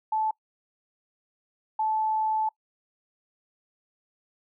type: tone pair in turn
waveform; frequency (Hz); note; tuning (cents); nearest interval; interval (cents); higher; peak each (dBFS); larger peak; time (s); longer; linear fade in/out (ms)
sine; 871 / 871; A5 / A5; -18 / -18; unison; 0; neither; -23; neither; 0.12-0.31 / 1.79-2.49; second; 5
effects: noise-tail reverb RT60 0.1 s tail -24 dB re dry